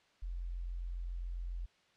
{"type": "tone", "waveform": "sine", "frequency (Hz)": 43.65, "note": "F1", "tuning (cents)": 0, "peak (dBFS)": -37, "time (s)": [0.22, 1.66], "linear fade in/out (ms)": 10, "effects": ["white hiss -69 dBFS RMS until 1.96 s", "low-pass 4000 Hz 12 dB/octave"]}